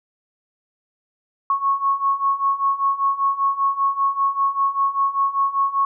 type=beating tone pair; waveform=sine; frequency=1098 / 1103.1 Hz; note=C#6 / C#6; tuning=-17 / -9 cents; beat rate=5.1 Hz; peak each=-22 / -19 dBFS; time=1.5-5.85 s; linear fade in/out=2 ms; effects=none